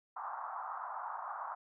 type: band-pass noise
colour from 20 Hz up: pink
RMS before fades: -42 dBFS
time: 0.16-1.55 s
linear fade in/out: 10 ms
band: 770 to 1300 Hz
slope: 48 dB/octave
effects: none